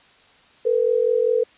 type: tone pair together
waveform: sine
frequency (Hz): 449.8 / 494.9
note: A4 / B4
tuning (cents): +38 / +4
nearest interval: major second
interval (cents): 166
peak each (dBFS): -19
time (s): 0.65-1.44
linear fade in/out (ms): 10
effects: white hiss -53 dBFS RMS until 1.57 s + resampled to 8000 Hz